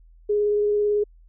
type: tone with vibrato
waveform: sine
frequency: 415.3 Hz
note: G#4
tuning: in tune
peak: -18 dBFS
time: 0.29-1.04 s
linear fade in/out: 10 ms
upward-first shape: triangle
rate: 18 Hz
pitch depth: 14 cents each way
effects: added 41 Hz sine -48 dBFS peak until 1.28 s